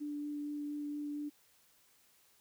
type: tone with vibrato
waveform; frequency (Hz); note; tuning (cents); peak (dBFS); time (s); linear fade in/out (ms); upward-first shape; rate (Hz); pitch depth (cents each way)
sine; 293.4; D4; -2; -37; 0-1.3; 20; sine; 4.3; 8
effects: white hiss -68 dBFS RMS until 2.4 s